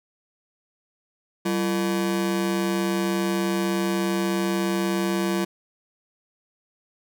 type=ring-modulated tone; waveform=40% pulse; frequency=266.8 Hz; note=C4; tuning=34 cents sharp; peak=-18 dBFS; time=1.45-5.45 s; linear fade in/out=10 ms; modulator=75.1 Hz; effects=none